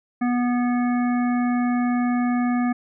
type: harmonic tone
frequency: 244.5 Hz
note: B3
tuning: 17 cents flat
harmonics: 1 / 3 / 5 / 7 / 9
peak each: -19 / -29 / -33 / -36 / -38 dBFS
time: 0.21-2.73 s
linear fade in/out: 10 ms
effects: none